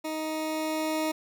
20% pulse tone with level ramp, 313.2 Hz, D#4, 11 cents sharp, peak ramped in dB -26 to -21 dBFS, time 0.04-1.12 s, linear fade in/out 10 ms, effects none

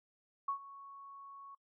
sine tone with ADSR envelope, 1108.7 Hz, C#6, in tune, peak -31 dBFS, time 0.48-1.55 s, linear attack 6 ms, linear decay 95 ms, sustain -18 dB, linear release 6 ms, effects noise-tail reverb RT60 0.1 s tail -24 dB re dry

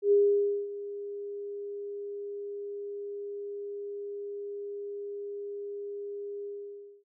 sine tone with ADSR envelope, 406 Hz, G#4, 39 cents flat, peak -18 dBFS, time 0.02-7.04 s, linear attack 95 ms, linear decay 560 ms, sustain -17 dB, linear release 590 ms, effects none

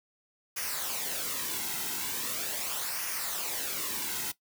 white noise with flanger, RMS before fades -34 dBFS, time 0.56-4.32 s, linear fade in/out 10 ms, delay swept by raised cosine 0.25 to 1.75 ms, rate 0.4 Hz, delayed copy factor -0.6, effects noise-tail reverb RT60 0.1 s tail -17 dB re dry

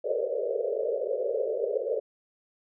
pink band-pass noise, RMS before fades -29 dBFS, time 0.04-2 s, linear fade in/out 10 ms, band 410 to 600 Hz, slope 96 dB/octave, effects none

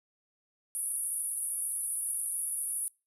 white band-pass noise, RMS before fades -34 dBFS, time 0.75-2.88 s, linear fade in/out 0 ms, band 9600 to 11000 Hz, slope 96 dB/octave, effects noise-tail reverb RT60 0.3 s tail -25 dB re dry

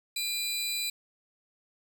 sawtooth tone pair together, 2412 / 3993 Hz, D7 / B7, +46 / +18 cents, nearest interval major sixth, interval 872 cents, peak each -32 / -28 dBFS, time 0.16-0.9 s, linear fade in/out 5 ms, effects none

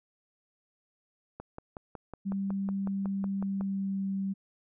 click train, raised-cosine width 1 ms, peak -26 dBFS, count 13, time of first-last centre 1.4-3.61 s, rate 5.43 Hz
sine tone with pitch glide, 196 to 194.42 Hz, G3 to G3, 0 to -14 cents, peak -29 dBFS, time 2.25-4.34 s, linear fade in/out 20 ms, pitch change -14 cents, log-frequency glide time 3.4-4.07 s
effects none

